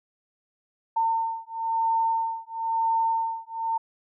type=beating tone pair; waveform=sine; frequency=905 / 906 Hz; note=A5 / A#5; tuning=+48 / -50 cents; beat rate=1 Hz; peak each=-26 dBFS; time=0.96-3.78 s; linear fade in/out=10 ms; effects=none